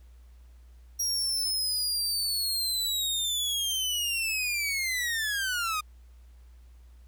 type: linear sweep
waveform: sawtooth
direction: down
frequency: 5670 to 1218 Hz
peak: -24 dBFS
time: 0.99-5.81 s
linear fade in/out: 10 ms
effects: added 60 Hz sine -49 dBFS peak until 7.07 s + pink hiss -68 dBFS RMS until 7.07 s